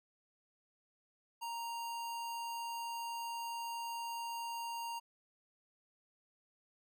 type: tone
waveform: square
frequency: 932.3 Hz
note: A#5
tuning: in tune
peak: -40 dBFS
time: 1.41-5 s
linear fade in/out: 20 ms
effects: none